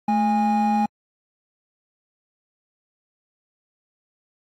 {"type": "tone pair together", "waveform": "triangle", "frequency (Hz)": [217.5, 821], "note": ["A3", "G#5"], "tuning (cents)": [-20, -20], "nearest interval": "octave + major seventh", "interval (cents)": 2300, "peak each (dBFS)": -17, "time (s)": [0.08, 0.86], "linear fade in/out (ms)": 5, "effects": ["tanh soft clip ceiling -12 dBFS", "AAC 48 kbps"]}